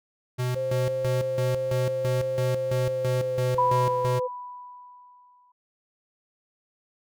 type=tone with tremolo; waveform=square; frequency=125.2 Hz; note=B2; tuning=24 cents sharp; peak=-25 dBFS; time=0.38-4.2 s; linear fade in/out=20 ms; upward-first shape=square; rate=3 Hz; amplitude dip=75%
type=tone with pitch glide; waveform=sine; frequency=526 to 504.3 Hz; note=C5 to B4; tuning=+9 to +36 cents; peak=-25 dBFS; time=0.55-4.28 s; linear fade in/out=20 ms; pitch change=-73 cents; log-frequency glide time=2.74-3.98 s
type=tone with exponential decay; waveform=sine; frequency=988 Hz; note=B5; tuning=in tune; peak=-18 dBFS; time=3.58-5.52 s; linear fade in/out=5 ms; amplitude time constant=420 ms
effects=none